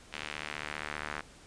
sawtooth tone with band-pass filter sweep, 75 Hz, D2, 37 cents sharp, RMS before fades -40 dBFS, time 0.12-1.22 s, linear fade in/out 20 ms, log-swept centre 2700 to 1600 Hz, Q 1.6, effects pink hiss -55 dBFS RMS until 1.46 s + resampled to 22050 Hz

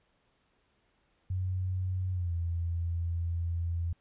sine tone with pitch glide, 92.5 to 84.82 Hz, F#2 to E2, 0 to +50 cents, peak -29 dBFS, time 1.3-3.93 s, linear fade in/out 5 ms, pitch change -150 cents, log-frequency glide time 2.12-2.33 s, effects pink hiss -72 dBFS RMS until 4 s + resampled to 8000 Hz

